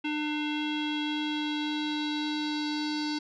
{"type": "tone with low-pass filter sweep", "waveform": "square", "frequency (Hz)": 300.3, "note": "D4", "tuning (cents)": 39, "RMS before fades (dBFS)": -31, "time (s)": [0.04, 3.19], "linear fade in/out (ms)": 10, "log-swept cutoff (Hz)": [2900, 4600], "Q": 5.4, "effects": []}